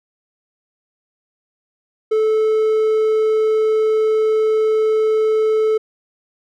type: tone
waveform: triangle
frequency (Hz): 435.9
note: A4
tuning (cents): -16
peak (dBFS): -11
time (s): 2.11-5.78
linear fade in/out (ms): 10
effects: none